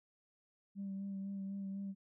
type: tone with vibrato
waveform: sine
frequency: 196 Hz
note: G3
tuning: in tune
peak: -38 dBFS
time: 0.75-1.95 s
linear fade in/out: 50 ms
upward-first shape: sine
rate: 4 Hz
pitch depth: 22 cents each way
effects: tanh soft clip ceiling -36 dBFS